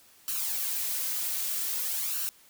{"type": "noise with flanger", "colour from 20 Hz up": "blue", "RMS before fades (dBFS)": -31, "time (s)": [0.28, 2.29], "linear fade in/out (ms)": 0, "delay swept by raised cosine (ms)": [0.7, 4.1], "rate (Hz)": 0.52, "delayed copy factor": 0.6, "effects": ["white hiss -58 dBFS RMS until 2.49 s"]}